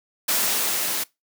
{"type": "noise with level ramp", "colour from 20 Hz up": "white", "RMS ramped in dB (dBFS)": [-21, -26], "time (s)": [0.28, 1.04], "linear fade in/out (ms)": 10, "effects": ["noise-tail reverb RT60 0.2 s tail -22 dB re dry", "high-pass 200 Hz 12 dB/octave"]}